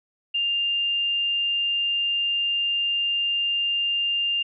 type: tone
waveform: sine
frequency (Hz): 2800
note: F7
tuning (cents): +4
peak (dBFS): -21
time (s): 0.34-4.43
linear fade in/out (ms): 10
effects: none